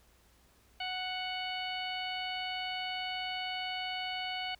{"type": "harmonic tone", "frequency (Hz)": 740, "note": "F#5", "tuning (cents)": 0, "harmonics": [1, 2, 3, 4, 5, 6], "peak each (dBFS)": [-39, -45, -41, -39, -51, -46], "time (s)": [0.8, 4.55], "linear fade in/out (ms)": 5, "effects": ["added 60 Hz sine -66 dBFS peak until 4.59 s", "pink hiss -66 dBFS RMS until 4.59 s"]}